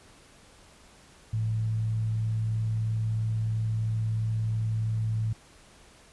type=tone with frequency modulation; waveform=sine; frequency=110.2 Hz; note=A2; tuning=3 cents sharp; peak=-25 dBFS; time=1.33-5.33 s; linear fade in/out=5 ms; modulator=63 Hz; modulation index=0.22; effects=pink hiss -55 dBFS RMS until 6.12 s + resampled to 24000 Hz